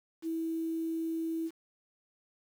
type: tone with quantisation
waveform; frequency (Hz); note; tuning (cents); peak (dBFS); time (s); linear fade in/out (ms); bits
sine; 326.3; E4; -18; -31; 0.22-1.51; 50; 9
effects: none